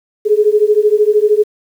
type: beating tone pair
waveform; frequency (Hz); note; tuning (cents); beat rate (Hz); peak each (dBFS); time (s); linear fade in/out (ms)
sine; 415.3 / 428.3; G#4 / A4; 0 / -47; 13; -11; 0.25-1.44; 20
effects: 7-bit